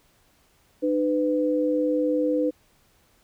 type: tone pair together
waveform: sine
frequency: 302.9 / 501.1 Hz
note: D#4 / B4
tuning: -46 / +25 cents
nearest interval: major sixth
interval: 871 cents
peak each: -23 dBFS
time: 0.82-2.51 s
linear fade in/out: 20 ms
effects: pink hiss -62 dBFS RMS until 3.23 s